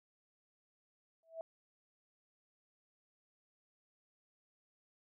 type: tone with exponential growth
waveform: sine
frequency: 654 Hz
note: E5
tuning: 14 cents flat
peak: -37 dBFS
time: 1.23-1.41 s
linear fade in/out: 1 ms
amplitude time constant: 39 ms
effects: none